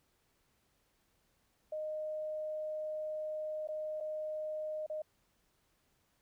sine tone with dropouts, 617 Hz, D#5, 15 cents flat, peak -36 dBFS, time 1.72-5.02 s, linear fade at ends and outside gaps 5 ms, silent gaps 3.674-3.686 / 4.003-4.007 / 4.864-4.898 s, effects pink hiss -75 dBFS RMS until 6.21 s

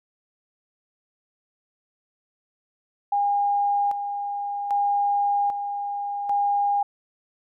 sine tone with tremolo, 811 Hz, G#5, 41 cents flat, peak -19 dBFS, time 3.12-6.83 s, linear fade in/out 5 ms, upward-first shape square, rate 0.63 Hz, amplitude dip 55%, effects none

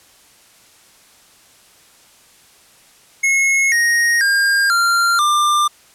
square tone with pitch steps, 2173 / 1870 / 1609.2 / 1384.8 / 1191.7 Hz, C#7 / A#6 / G6 / F6 / D6, -35 / +5 / +45 / -15 / +25 cents, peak -13 dBFS, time 3.23-5.68 s, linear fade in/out 10 ms, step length 490 ms, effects white hiss -49 dBFS RMS until 5.94 s + low-pass 11000 Hz 12 dB/octave

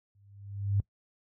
sine tone with exponential growth, 100 Hz, G2, 35 cents sharp, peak -21 dBFS, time 0.15-0.8 s, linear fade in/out 0 ms, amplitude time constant 140 ms, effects noise-tail reverb RT60 0.1 s tail -22 dB re dry + high-pass 60 Hz 12 dB/octave

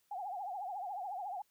sine tone with vibrato, 770 Hz, G5, 31 cents flat, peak -38 dBFS, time 0.11-1.42 s, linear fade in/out 5 ms, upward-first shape triangle, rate 14 Hz, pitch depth 180 cents each way, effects white hiss -75 dBFS RMS until 1.5 s

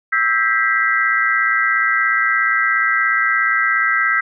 sine tone cluster, 1312 / 1588 / 1946 / 2063 Hz, E6 / G6 / B6 / C7, -9 / +22 / -26 / -25 cents, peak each -19 / -18 / -18 / -24 dBFS, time 0.12-4.21 s, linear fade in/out 10 ms, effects none

